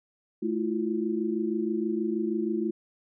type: tone cluster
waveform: sine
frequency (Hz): 216.5 / 326.7 / 353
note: A3 / E4 / F4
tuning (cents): -28 / -15 / +19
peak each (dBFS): -30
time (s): 0.42-2.71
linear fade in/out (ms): 10
effects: none